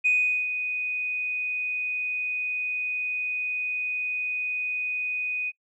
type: tone with ADSR envelope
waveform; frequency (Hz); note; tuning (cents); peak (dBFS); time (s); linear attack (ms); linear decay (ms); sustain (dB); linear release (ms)
sine; 2489; D#7; 0; -17; 0.04-5.52; 19; 410; -9; 37
effects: noise-tail reverb RT60 0.1 s tail -24 dB re dry + tanh soft clip ceiling -13 dBFS